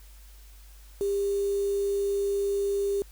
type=tone with quantisation; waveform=sine; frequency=400 Hz; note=G4; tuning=35 cents sharp; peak=-24 dBFS; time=1.01-3.02 s; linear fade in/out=0 ms; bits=7; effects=added 50 Hz sine -47 dBFS peak until 3.11 s + white hiss -57 dBFS RMS until 3.11 s